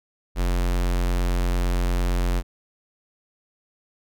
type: tone with notch filter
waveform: square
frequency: 44.4 Hz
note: F1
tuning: 29 cents sharp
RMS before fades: -22 dBFS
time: 0.35-2.43 s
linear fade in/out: 50 ms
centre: 94 Hz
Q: 1.5
effects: none